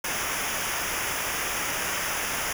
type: noise with comb filter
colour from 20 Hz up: pink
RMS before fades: -29 dBFS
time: 0.04-2.53 s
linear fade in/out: 5 ms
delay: 0.24 ms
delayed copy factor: -0.8
effects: none